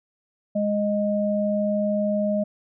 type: tone pair together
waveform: sine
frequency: 206.9 / 620 Hz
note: G#3 / D#5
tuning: -6 / -6 cents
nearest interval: octave + perfect fifth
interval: 1900 cents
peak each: -23 dBFS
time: 0.55-2.44 s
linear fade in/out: 10 ms
effects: none